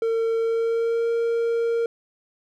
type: tone with pitch glide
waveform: triangle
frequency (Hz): 454.3 to 463.8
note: A#4 to A#4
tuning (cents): -45 to -9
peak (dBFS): -18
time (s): 0.02-1.86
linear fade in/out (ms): 2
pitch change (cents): +36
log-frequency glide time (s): 0.37-1.1
effects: none